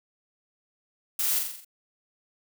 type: noise with echo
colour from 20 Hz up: blue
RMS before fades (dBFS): -27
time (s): 1.19-1.39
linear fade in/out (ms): 5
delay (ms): 43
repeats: 6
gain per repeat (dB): -4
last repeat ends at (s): 1.648
effects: none